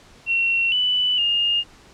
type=tone with pitch steps; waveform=sine; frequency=2727 / 2982 / 2831 Hz; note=F7 / F#7 / F7; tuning=-42 / +13 / +23 cents; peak=-17 dBFS; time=0.26-1.64 s; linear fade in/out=50 ms; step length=460 ms; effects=pink hiss -49 dBFS RMS until 1.93 s + low-pass 7000 Hz 12 dB/octave